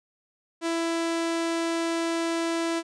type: tone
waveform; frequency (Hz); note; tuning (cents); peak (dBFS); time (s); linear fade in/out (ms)
sawtooth; 332.5; E4; +15; -21; 0.61-2.83; 50
effects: resampled to 22050 Hz